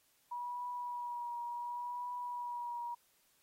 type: tone with vibrato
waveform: sine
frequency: 966 Hz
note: B5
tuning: 39 cents flat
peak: -38 dBFS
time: 0.31-2.95 s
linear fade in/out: 10 ms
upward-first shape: triangle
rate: 0.69 Hz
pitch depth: 26 cents each way
effects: white hiss -72 dBFS RMS until 3.42 s + AAC 48 kbps